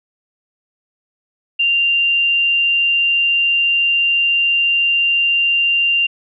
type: tone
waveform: sine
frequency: 2783 Hz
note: F7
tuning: 7 cents flat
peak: -12 dBFS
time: 1.59-6.07 s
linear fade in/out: 10 ms
effects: none